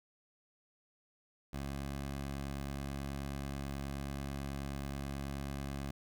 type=tone; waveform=15% pulse; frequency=69.3 Hz; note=C#2; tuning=in tune; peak=-32 dBFS; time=1.53-5.91 s; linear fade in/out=5 ms; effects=none